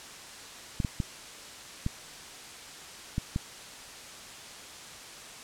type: clicks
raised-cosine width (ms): 5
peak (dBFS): -16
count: 6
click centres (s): 0.802 / 0.848 / 1.002 / 1.864 / 3.181 / 3.361
effects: white hiss -45 dBFS RMS until 5.43 s + low-pass 8000 Hz 12 dB/octave